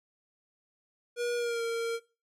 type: tone with pitch glide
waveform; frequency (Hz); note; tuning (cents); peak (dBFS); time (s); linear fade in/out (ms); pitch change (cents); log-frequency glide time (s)
square; 480.1 to 461.6; B4 to A#4; -49 to -17; -30; 1.16-2; 50; -68; 1.36-1.63
effects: noise-tail reverb RT60 0.3 s tail -18 dB re dry + low-pass 10000 Hz 12 dB/octave